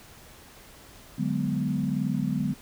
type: chord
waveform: sine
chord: G# half-diminished seventh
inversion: second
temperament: equal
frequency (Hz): 146.83 / 185 / 207.7 / 246.9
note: D3 / F#3 / G#3 / B3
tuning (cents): 0 / 0 / 0 / 0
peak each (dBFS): -30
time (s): 1.18-2.54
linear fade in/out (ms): 10
effects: pink hiss -50 dBFS RMS until 2.61 s